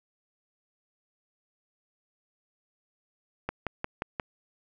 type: click train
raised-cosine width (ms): 0.5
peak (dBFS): -15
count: 5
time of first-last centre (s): 3.49-4.198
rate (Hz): 5.65
effects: none